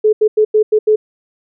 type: tone bursts at uneven times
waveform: sine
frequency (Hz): 429.1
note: A4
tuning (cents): -43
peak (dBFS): -7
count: 6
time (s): 0.04-0.13 / 0.21-0.28 / 0.37-0.45 / 0.54-0.63 / 0.72-0.79 / 0.87-0.96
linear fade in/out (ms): 10
effects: none